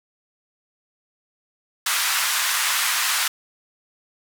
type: band-pass noise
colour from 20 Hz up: pink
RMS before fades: -22 dBFS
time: 1.86-3.28 s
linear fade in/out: 5 ms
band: 1100 to 15000 Hz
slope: 24 dB/octave
effects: none